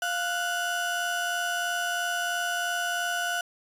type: tone pair together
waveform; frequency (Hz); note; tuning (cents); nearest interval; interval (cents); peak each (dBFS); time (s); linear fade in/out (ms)
35% pulse; 698.5 / 1480; F5 / F#6; 0 / 0; octave + minor second; 1300; -29 / -27; 0.02-3.41; 2
effects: resampled to 32000 Hz